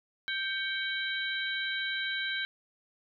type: harmonic tone with a mistuned harmonic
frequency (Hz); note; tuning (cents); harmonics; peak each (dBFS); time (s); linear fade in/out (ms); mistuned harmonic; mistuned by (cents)
784; G5; 0; 2 / 3 / 4 / 5; -33 / -38 / -39 / -37; 0.28-2.45; 0; 3; -78
effects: none